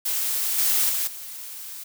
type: noise with level steps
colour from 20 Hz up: blue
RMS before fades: -25 / -21 / -25 / -37 dBFS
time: 0.05-1.84 s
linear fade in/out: 10 ms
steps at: 0.58 / 0.89 / 1.07 s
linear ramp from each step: 5 ms
effects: none